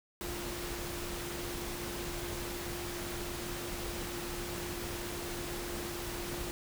sine tone in noise, 349.2 Hz, F4, in tune, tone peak -42 dBFS, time 0.21-6.51 s, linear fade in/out 0 ms, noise pink, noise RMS -40 dBFS, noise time 0.21-6.51 s, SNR -5 dB, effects none

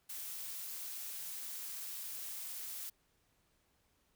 blue noise with amplitude modulation, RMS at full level -42 dBFS, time 0.09-2.9 s, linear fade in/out 10 ms, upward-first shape sine, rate 222 Hz, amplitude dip 45%, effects pink hiss -75 dBFS RMS until 4.15 s

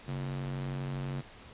square tone with high-pass filter, 46.25 Hz, F#1, in tune, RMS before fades -36 dBFS, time 0.07-1.22 s, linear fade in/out 20 ms, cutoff 140 Hz, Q 2.3, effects pink hiss -52 dBFS RMS until 1.53 s + resampled to 8000 Hz

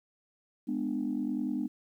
sine chord, G# diminished, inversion none, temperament just, 207.7 / 249.2 / 299 Hz, G#3 / B3 / D4, 0 / +16 / +31 cents, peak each -35 / -32 / -33 dBFS, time 0.67-1.68 s, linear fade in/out 20 ms, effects tanh soft clip ceiling -22 dBFS + 11-bit

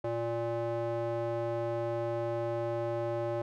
square tone with band-pass filter, 116.9 Hz, A#2, 5 cents sharp, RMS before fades -33 dBFS, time 0.04-3.42 s, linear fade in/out 5 ms, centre 550 Hz, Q 2, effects none

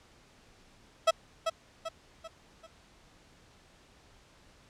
30% pulse tone with echo, 653 Hz, E5, 17 cents flat, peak -17 dBFS, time 1.07-1.11 s, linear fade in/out 10 ms, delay 390 ms, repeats 4, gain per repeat -7 dB, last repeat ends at 2.67 s, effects pink hiss -60 dBFS RMS until 4.69 s + low-pass 7000 Hz 12 dB/octave

